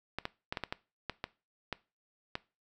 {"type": "clicks", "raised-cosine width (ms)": 0.3, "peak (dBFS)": -18, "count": 10, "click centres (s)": [0.186, 0.254, 0.525, 0.572, 0.637, 0.725, 1.097, 1.241, 1.727, 2.354], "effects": ["noise-tail reverb RT60 0.3 s tail -20 dB re dry"]}